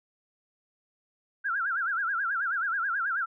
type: tone with vibrato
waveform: sine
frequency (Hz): 1480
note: F#6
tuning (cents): 0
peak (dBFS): -26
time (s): 1.44-3.26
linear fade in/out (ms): 20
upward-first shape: sine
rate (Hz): 9.3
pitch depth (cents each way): 190
effects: none